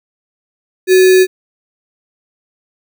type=tone with sample-and-hold; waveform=sine; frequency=372 Hz; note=F#4; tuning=9 cents sharp; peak=-4 dBFS; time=0.87-1.27 s; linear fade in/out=50 ms; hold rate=2100 Hz; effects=none